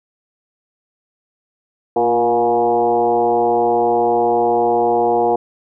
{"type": "tone with frequency modulation", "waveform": "sine", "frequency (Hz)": 594, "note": "D5", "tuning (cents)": 20, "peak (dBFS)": -12, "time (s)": [1.96, 5.36], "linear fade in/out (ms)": 5, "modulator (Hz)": 120, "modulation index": 2.2, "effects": []}